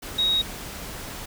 sine tone in noise, 3785 Hz, A#7, 26 cents sharp, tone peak -19 dBFS, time 0.18-0.42 s, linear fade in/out 10 ms, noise pink, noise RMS -36 dBFS, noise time 0.02-1.26 s, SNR +14 dB, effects none

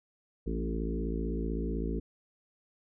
harmonic tone with a mistuned harmonic, 55.8 Hz, A1, 25 cents sharp, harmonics 1 / 3 / 4 / 5 / 6 / 7 / 8, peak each -33 / -38 / -39 / -40 / -41 / -41 / -42 dBFS, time 0.46-2 s, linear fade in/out 10 ms, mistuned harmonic 5, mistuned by -18 cents, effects none

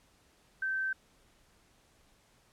sine tone, 1550 Hz, G6, 20 cents flat, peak -30 dBFS, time 0.62-0.93 s, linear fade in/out 5 ms, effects pink hiss -66 dBFS RMS until 2.52 s + low-pass 11000 Hz 12 dB/octave

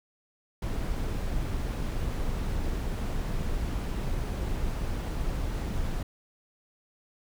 brown noise, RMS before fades -30 dBFS, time 0.62-6.03 s, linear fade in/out 5 ms, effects none

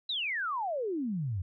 sine exponential sweep, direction down, 4034 to 85.2 Hz, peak -30 dBFS, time 0.09-1.42 s, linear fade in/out 5 ms, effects none

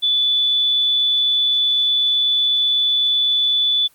sine tone, 3472 Hz, A7, 24 cents flat, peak -14 dBFS, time 0.02-3.88 s, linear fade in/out 20 ms, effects white hiss -54 dBFS RMS until 3.94 s + Opus 32 kbps

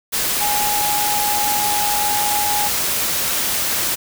sine tone in noise, 830.6 Hz, G#5, in tune, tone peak -20 dBFS, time 0.4-2.69 s, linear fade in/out 20 ms, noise white, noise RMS -20 dBFS, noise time 0.12-3.96 s, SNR -3 dB, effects none

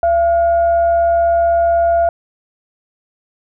sine tone with frequency modulation, 679 Hz, F5, 49 cents flat, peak -10 dBFS, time 0.03-2.09 s, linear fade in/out 2 ms, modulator 751 Hz, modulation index 0.23, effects none

